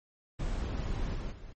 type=noise with level steps; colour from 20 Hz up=brown; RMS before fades=-33 / -36 / -46 dBFS; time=0.39-1.53 s; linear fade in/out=10 ms; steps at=1.14 / 1.31 s; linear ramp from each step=20 ms; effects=MP3 32 kbps